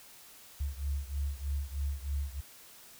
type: beating tone pair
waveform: sine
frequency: 69.3 / 72.5 Hz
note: C#2 / D2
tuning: 0 / -22 cents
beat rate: 3.2 Hz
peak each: -34 / -36 dBFS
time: 0.6-2.41 s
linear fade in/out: 10 ms
effects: white hiss -54 dBFS RMS until 2.99 s